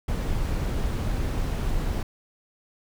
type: noise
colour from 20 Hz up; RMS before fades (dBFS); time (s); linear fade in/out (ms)
brown; -26; 0.08-2.03; 5
effects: none